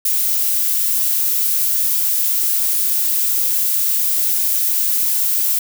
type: noise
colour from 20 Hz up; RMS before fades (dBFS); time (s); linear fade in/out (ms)
violet; -17; 0.05-5.59; 5
effects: none